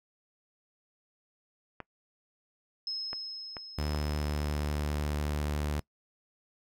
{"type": "clicks", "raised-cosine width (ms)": 0.5, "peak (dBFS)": -24, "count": 4, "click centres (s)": [1.803, 3.131, 3.568, 3.947]}
{"type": "tone with exponential decay", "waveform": "sine", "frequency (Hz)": 5170, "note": "E8", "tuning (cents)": -34, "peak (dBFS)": -31, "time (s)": [2.87, 5.82], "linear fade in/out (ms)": 2, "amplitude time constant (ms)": 640}
{"type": "tone with pitch glide", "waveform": "sawtooth", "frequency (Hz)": [74.7, 74.14], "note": ["D2", "D2"], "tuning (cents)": [30, 17], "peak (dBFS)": -26, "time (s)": [3.78, 5.8], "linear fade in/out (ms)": 5, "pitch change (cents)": -13, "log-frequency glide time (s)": [4.12, 4.39]}
{"effects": ["noise-tail reverb RT60 0.1 s tail -23 dB re dry"]}